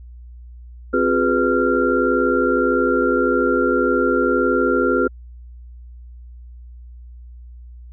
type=tone cluster; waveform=sine; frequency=262.1 / 354.9 / 414.6 / 496.3 / 1383 Hz; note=C4 / F4 / G#4 / B4 / F6; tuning=+3 / +28 / -3 / +8 / -17 cents; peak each=-21 dBFS; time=0.93-5.08 s; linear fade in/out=10 ms; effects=added 60 Hz sine -36 dBFS peak until 7.92 s